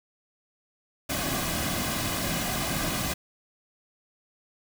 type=noise with comb filter; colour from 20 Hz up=pink; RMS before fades=-29 dBFS; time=1.09-3.14 s; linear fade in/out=10 ms; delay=2.2 ms; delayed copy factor=-0.6; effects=none